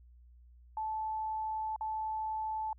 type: tone with dropouts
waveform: sine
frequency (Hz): 872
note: A5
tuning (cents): -16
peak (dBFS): -33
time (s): 0.77-2.73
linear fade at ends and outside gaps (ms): 2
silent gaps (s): 1.762-1.809
effects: added 60 Hz sine -55 dBFS peak until 2.78 s